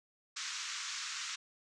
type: band-pass noise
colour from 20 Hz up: white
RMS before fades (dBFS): -41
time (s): 0.36-1.36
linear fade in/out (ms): 10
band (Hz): 1100 to 7100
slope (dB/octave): 48
effects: none